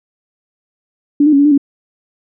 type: tone with pitch steps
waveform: sine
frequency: 289.1 / 305 / 278.5 / 285.9 / 297.9 / 279.8 Hz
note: D4 / D#4 / C#4 / D4 / D4 / C#4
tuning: -27 / -34 / +8 / -46 / +25 / +16 cents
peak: -6 dBFS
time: 1.2-1.578 s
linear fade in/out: 5 ms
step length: 63 ms
effects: none